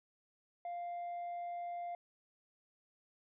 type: tone with tanh clipping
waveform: sine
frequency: 698 Hz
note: F5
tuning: 1 cent flat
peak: -40 dBFS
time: 0.65-1.95 s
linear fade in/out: 2 ms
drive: 2 dB
effects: none